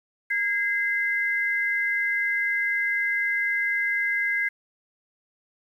sine tone pair together, 1636 / 2060 Hz, G#6 / C7, -26 / -28 cents, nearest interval major third, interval 398 cents, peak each -26 / -24 dBFS, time 0.3-4.49 s, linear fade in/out 10 ms, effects 9-bit

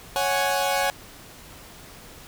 sawtooth chord, C# suspended fourth, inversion none, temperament equal, 554.4 / 740 / 830.6 Hz, C#5 / F#5 / G#5, 0 / 0 / 0 cents, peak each -22 dBFS, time 0.16-0.9 s, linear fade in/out 0 ms, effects pink hiss -45 dBFS RMS until 2.27 s

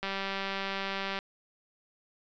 click train, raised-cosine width 0.3 ms, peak -18 dBFS, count 227, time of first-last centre 0.03-1.189 s, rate 195 Hz, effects resampled to 16000 Hz

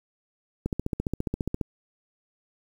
click train, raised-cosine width 3 ms, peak -14 dBFS, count 15, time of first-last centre 0.66-1.612 s, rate 14.7 Hz, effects 8-bit

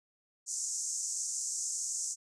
white band-pass noise, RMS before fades -36 dBFS, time 0.46-2.16 s, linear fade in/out 50 ms, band 6100 to 7900 Hz, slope 48 dB/octave, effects none

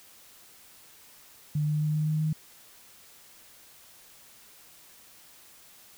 sine tone with pitch steps, 150 / 151.13 / 152.27 / 153.42 / 154.57 / 155.74 Hz, D3 / D3 / D#3 / D#3 / D#3 / D#3, +37 / +50 / -37 / -24 / -11 / +2 cents, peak -24 dBFS, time 1.55-2.33 s, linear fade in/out 5 ms, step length 130 ms, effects white hiss -54 dBFS RMS until 5.97 s

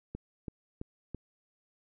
click train, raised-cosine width 3 ms, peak -25 dBFS, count 4, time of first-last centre 0.15-1.147 s, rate 3.01 Hz, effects none

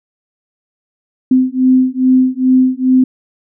sine beating tone pair, 256.3 / 258.7 Hz, C4 / C4, -36 / -19 cents, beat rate 2.4 Hz, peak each -11 dBFS, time 1.31-3.04 s, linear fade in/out 5 ms, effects none

